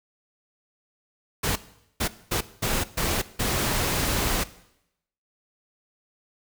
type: noise bursts at uneven times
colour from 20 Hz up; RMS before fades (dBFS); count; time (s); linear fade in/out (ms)
pink; -25; 6; 1.43-1.56 / 2-2.08 / 2.31-2.41 / 2.62-2.84 / 2.97-3.22 / 3.39-4.44; 10
effects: noise-tail reverb RT60 0.8 s tail -17 dB re dry